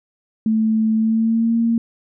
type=tone with pitch glide; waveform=sine; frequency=220 to 230.5 Hz; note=A3 to A#3; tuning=0 to -19 cents; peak=-14 dBFS; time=0.46-1.78 s; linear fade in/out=2 ms; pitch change=+81 cents; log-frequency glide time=0.95-1.56 s; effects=none